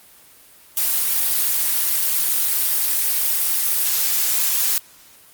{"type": "noise", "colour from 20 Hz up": "blue", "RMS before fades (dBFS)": -19, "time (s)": [0.77, 4.78], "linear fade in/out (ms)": 2, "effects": ["white hiss -48 dBFS RMS until 5.33 s", "Opus 32 kbps"]}